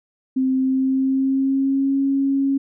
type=tone with pitch glide; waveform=sine; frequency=261.6 to 274 Hz; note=C4 to C#4; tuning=0 to -20 cents; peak=-16 dBFS; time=0.36-2.58 s; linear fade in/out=10 ms; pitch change=+80 cents; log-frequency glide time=0.55-1.99 s; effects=none